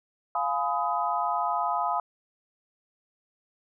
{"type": "chord", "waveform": "sine", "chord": "F half-diminished seventh", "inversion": "none", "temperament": "just", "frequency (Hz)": [698.5, 838.1, 1005.8, 1257.2], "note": ["F5", "Ab5", "Cb6", "Eb6"], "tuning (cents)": [0, 16, 31, 18], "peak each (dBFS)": -30, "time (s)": [0.35, 2], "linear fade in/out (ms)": 2, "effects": []}